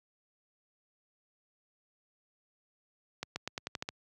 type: accelerating click train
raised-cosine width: 0.2 ms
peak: -18 dBFS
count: 8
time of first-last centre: 3.23-3.889 s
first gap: 130 ms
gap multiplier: 0.89
effects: high-pass 80 Hz 12 dB/octave